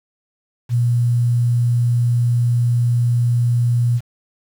sine tone with quantisation, 120 Hz, B2, 49 cents flat, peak -13 dBFS, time 0.69-4.01 s, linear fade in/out 50 ms, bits 7, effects none

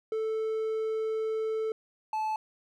triangle tone pair in turn, 440 / 868.6 Hz, A4 / A5, 0 / -23 cents, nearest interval octave, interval 1177 cents, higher second, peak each -26 / -26 dBFS, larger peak neither, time 0.12-1.72 / 2.13-2.36 s, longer first, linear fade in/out 2 ms, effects none

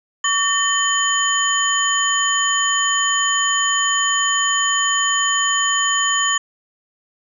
sine tone cluster, 1137 / 1816 / 3064 / 6890 Hz, C#6 / A#6 / G7 / A8, +44 / -46 / -40 / -37 cents, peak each -21 dBFS, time 0.24-6.38 s, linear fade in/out 5 ms, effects none

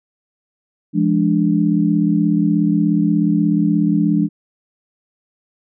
sine chord, D diminished, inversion first, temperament equal with one note detuned, 171.02 / 207.7 / 293.7 Hz, F3 / Ab3 / D4, -36 / 0 / 0 cents, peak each -17 dBFS, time 0.93-4.29 s, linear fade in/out 50 ms, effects none

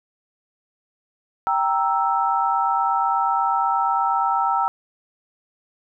sine chord, E diminished, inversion first, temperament equal, 784 / 932.3 / 1318.5 Hz, G5 / Bb5 / E6, 0 / 0 / 0 cents, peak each -22 dBFS, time 1.47-4.68 s, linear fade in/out 0 ms, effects none

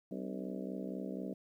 harmonic tone with a mistuned harmonic, 64.1 Hz, C2, 35 cents flat, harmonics 3 / 4 / 5 / 6 / 7 / 8 / 9 / 10, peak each -42 / -44 / -46 / -48 / -49 / -50 / -51 / -52 dBFS, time 0.11-1.34 s, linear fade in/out 5 ms, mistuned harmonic 5, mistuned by -100 cents, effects 12-bit

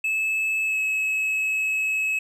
triangle tone with pitch glide, 2605 to 2577 Hz, E7 to E7, -21 to -40 cents, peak -20 dBFS, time 0.04-2.19 s, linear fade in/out 5 ms, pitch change -19 cents, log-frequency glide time 0.64-0.78 s, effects none

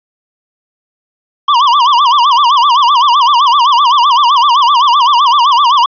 square tone with vibrato, 1050 Hz, C6, 6 cents sharp, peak -6 dBFS, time 1.48-5.86 s, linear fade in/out 5 ms, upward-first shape sine, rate 7.8 Hz, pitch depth 210 cents each way, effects resampled to 11025 Hz + 8-bit

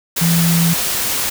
sine tone in noise, 168.3 Hz, E3, 36 cents sharp, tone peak -12 dBFS, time 0.21-0.74 s, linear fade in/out 10 ms, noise white, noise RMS -19 dBFS, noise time 0.16-1.3 s, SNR +4 dB, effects none

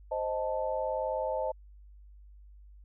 sine chord, A diminished, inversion first, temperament equal, 523.3 / 622.3 / 880 Hz, C5 / Eb5 / A5, 0 / 0 / 0 cents, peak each -33 / -33 / -35 dBFS, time 0.11-1.52 s, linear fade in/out 10 ms, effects added 50 Hz sine -50 dBFS peak until 2.84 s

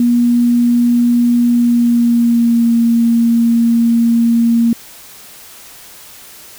sine tone with pitch glide, 239.7 to 232.5 Hz, A#3 to A#3, +48 to -4 cents, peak -8 dBFS, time 0-4.73 s, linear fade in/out 2 ms, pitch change -52 cents, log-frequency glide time 1.47-2.76 s, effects white hiss -37 dBFS RMS until 6.58 s

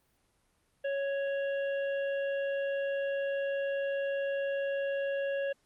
harmonic tone, 554.4 Hz, C#5, in tune, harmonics 1 / 3 / 5 / 6, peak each -30 / -40 / -46 / -57 dBFS, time 0.84-5.53 s, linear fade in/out 10 ms, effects pink hiss -72 dBFS RMS until 5.65 s + Opus 32 kbps

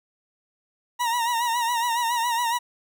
40% pulse tone with vibrato, 945 Hz, A#5, 23 cents sharp, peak -21 dBFS, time 0.99-2.59 s, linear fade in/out 20 ms, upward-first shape sine, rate 7.2 Hz, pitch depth 66 cents each way, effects none

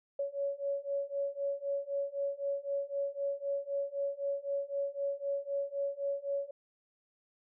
sine beating tone pair, 558 / 561.9 Hz, C#5 / C#5, +11 / +23 cents, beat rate 3.9 Hz, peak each -36 / -35 dBFS, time 0.19-6.51 s, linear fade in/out 5 ms, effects none

